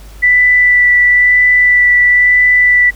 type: tone with vibrato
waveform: sine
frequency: 1975.5 Hz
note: B6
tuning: in tune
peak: -5 dBFS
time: 0.22-2.91 s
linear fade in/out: 20 ms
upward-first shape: sine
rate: 1 Hz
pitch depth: 10 cents each way
effects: added 50 Hz sine -31 dBFS peak until 2.95 s + pink hiss -41 dBFS RMS until 2.95 s